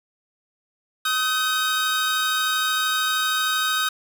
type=tone cluster; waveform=40% pulse; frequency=1260 / 1530 / 3747 Hz; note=D#6 / G6 / A#7; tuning=+21 / -42 / +8 cents; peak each=-24 dBFS; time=1.05-3.89 s; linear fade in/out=5 ms; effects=none